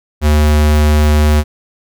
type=tone; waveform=square; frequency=75.3 Hz; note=D2; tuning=44 cents sharp; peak=-8 dBFS; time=0.21-1.44 s; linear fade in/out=50 ms; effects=none